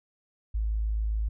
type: tone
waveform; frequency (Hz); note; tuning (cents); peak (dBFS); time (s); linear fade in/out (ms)
sine; 53.7; A1; -41; -25; 0.54-1.29; 10
effects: none